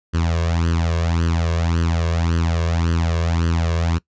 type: tone with flanger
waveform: sawtooth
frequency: 83.5 Hz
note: E2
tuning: 23 cents sharp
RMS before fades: -19 dBFS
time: 0.13-3.99 s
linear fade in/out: 20 ms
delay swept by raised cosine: 0.65 to 1.85 ms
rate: 1.8 Hz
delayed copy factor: +0.8
effects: noise-tail reverb RT60 0.1 s tail -22 dB re dry + resampled to 16000 Hz